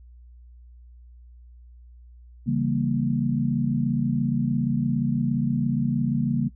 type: chord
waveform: sine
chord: C# diminished seventh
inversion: none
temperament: equal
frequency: 138.59 / 164.81 / 196 / 233.1 Hz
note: C#3 / E3 / G3 / Bb3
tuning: 0 / 0 / 0 / 0 cents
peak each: -25 / -30 / -29 / -24 dBFS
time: 2.46-6.49 s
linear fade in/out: 20 ms
effects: noise-tail reverb RT60 0.1 s tail -17 dB re dry + added 60 Hz sine -45 dBFS peak until 6.55 s